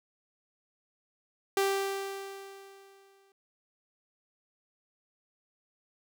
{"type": "tone with exponential decay", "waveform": "sawtooth", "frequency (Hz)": 392, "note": "G4", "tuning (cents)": 0, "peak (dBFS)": -20, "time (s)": [1.57, 3.32], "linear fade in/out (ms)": 2, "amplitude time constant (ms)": 380, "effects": []}